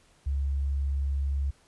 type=tone; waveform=sine; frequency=69.3 Hz; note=C#2; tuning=in tune; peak=-25 dBFS; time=0.26-1.51 s; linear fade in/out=10 ms; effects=pink hiss -62 dBFS RMS until 1.67 s + resampled to 24000 Hz